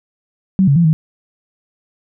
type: tone with pitch steps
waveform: sine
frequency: 190.3 / 140.1 / 170.1 / 157.5 Hz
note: F#3 / C#3 / F3 / D#3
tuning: +49 / +19 / -45 / +21 cents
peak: -8 dBFS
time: 0.59-0.93 s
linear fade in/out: 0 ms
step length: 85 ms
effects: none